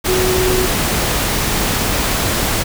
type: tone in noise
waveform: sine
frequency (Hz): 370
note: F#4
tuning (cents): 0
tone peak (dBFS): -15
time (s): 0.07-0.67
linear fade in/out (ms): 20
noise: pink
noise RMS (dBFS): -17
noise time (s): 0.04-2.64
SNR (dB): -1
effects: none